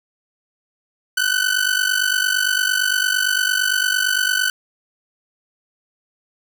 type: ring-modulated tone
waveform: sawtooth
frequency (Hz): 1503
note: F#6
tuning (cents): +27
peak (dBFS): -10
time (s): 1.17-4.5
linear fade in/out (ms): 2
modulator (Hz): 24.4
effects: none